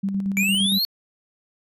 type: tone with tremolo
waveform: sine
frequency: 196 Hz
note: G3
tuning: in tune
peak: -20 dBFS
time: 0.03-0.79 s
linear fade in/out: 10 ms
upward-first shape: square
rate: 8.7 Hz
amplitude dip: 40%
type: exponential sweep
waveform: square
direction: up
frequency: 2300 to 4452 Hz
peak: -20 dBFS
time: 0.37-0.85 s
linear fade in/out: 0 ms
effects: resampled to 32000 Hz